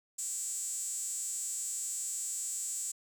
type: tone with high-pass filter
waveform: sawtooth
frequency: 387.4 Hz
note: G4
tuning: 20 cents flat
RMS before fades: -37 dBFS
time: 0.18-2.92 s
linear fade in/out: 10 ms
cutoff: 7600 Hz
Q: 9.5
effects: none